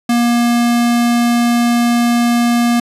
square tone, 237.7 Hz, A#3, 34 cents sharp, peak -11 dBFS, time 0.09-2.8 s, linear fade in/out 5 ms, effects resampled to 32000 Hz

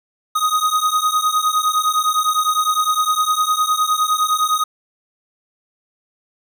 square beating tone pair, 1244.5 / 1254.3 Hz, D#6 / D#6, 0 / +14 cents, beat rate 9.8 Hz, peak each -19 dBFS, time 0.35-4.64 s, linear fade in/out 10 ms, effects 9-bit

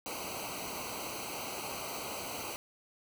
pink noise with comb filter, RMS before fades -40 dBFS, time 0.06-2.56 s, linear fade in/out 0 ms, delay 0.57 ms, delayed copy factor -1, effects none

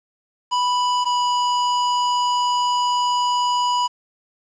square tone pair in turn, 987.8 / 982.1 Hz, B5 / B5, 0 / -10 cents, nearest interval unison, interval 10 cents, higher first, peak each -18 dBFS, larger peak neither, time 0.51-1.05 / 1.05-3.88 s, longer second, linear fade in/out 20 ms, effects resampled to 16000 Hz + 8-bit

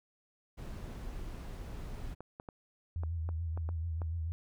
brown noise, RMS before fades -42 dBFS, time 0.57-2.15 s, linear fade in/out 20 ms
clicks, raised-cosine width 1 ms, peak -30 dBFS, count 8, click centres 2.206 / 2.399 / 2.488 / 3.035 / 3.29 / 3.575 / 3.69 / 4.018 s
sine tone with vibrato, 82.41 Hz, E2, in tune, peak -33 dBFS, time 2.96-4.32 s, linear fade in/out 0 ms, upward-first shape sine, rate 6.9 Hz, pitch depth 66 cents each way
effects none

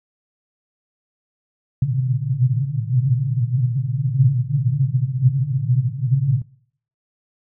pink band-pass noise, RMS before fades -19 dBFS, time 1.82-6.42 s, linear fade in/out 5 ms, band 120 to 140 Hz, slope 96 dB/octave, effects noise-tail reverb RT60 0.6 s tail -22 dB re dry

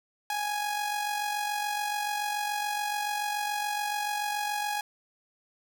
sawtooth tone with amplitude modulation, 830.6 Hz, G#5, in tune, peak -23 dBFS, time 0.3-4.81 s, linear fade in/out 2 ms, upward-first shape sine, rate 47 Hz, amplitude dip 45%, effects none

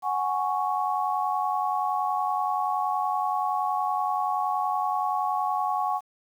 sine chord, F# suspended second, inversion none, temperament equal, 740 / 830.6 / 1108.7 Hz, F#5 / G#5 / C#6, 0 / 0 / 0 cents, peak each -28 dBFS, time 0.02-6.01 s, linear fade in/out 50 ms, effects 9-bit

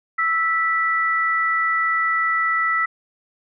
sine tone pair together, 1318.5 / 1963.6 Hz, E6 / B6, 0 / -10 cents, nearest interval perfect fifth, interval 690 cents, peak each -20 dBFS, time 0.18-2.86 s, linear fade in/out 10 ms, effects none

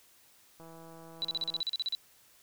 click train, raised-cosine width 1 ms, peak -38 dBFS, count 166, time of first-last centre 0.6-1.606 s, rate 164 Hz
sine tone bursts, 3951 Hz, B7, in tune, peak -29 dBFS, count 12, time 1.22-1.95 s, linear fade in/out 0 ms, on 26 ms, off 38 ms
effects white hiss -62 dBFS RMS until 2.42 s

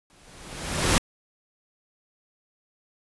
pink noise with exponential growth, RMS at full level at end -18 dBFS, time 0.1-0.98 s, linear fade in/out 0 ms, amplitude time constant 190 ms, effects resampled to 24000 Hz

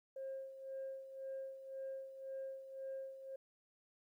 sine tone with tremolo, 535 Hz, C5, 38 cents sharp, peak -40 dBFS, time 0.16-3.36 s, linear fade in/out 5 ms, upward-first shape sine, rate 1.9 Hz, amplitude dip 70%, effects tanh soft clip ceiling -39 dBFS + 13-bit

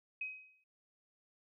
sine tone with exponential decay, 2529 Hz, D#7, 28 cents sharp, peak -35 dBFS, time 0.21-0.64 s, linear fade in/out 5 ms, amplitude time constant 92 ms, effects none

